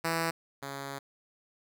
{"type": "tone pair in turn", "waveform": "5% pulse", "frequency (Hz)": [164.81, 138.59], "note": ["E3", "C#3"], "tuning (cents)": [0, 0], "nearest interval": "minor third", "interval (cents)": 300, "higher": "first", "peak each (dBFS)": [-17, -26], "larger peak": "first", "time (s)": [[0.04, 0.31], [0.62, 0.99]], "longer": "second", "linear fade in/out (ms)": 10, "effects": []}